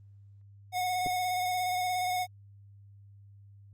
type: tone with vibrato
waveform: square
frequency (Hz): 729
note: F#5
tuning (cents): -26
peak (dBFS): -29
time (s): 0.72-2.27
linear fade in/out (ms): 50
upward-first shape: square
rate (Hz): 17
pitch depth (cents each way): 17
type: clicks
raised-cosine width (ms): 2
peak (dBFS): -25 / -28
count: 2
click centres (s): 1.062 / 1.069
effects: added 100 Hz sine -51 dBFS peak until 3.73 s + Opus 24 kbps